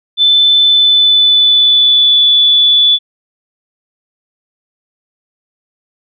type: tone with pitch glide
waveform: sine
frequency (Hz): 3520 to 3458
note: A7 to A7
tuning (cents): 0 to -31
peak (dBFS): -5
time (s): 0.17-2.99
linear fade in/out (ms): 50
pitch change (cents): -31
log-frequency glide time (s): 0.59-2.25
effects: none